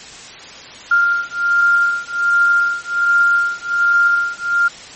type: beating tone pair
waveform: sine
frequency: 1396.9 / 1398.2 Hz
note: F6 / F6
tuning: 0 / +2 cents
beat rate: 1.3 Hz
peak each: -15 dBFS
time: 0.91-4.68 s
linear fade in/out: 5 ms
effects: white hiss -35 dBFS RMS until 4.95 s + MP3 32 kbps